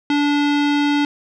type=tone with low-pass filter; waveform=square; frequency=290 Hz; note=D4; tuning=22 cents flat; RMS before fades=-17 dBFS; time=0.1-1.05 s; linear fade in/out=2 ms; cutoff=3600 Hz; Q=1.6; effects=none